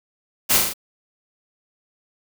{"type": "noise with echo", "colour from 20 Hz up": "white", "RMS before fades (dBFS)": -17, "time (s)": [0.49, 0.59], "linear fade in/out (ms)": 20, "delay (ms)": 37, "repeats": 4, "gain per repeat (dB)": -3, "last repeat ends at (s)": 0.738, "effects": []}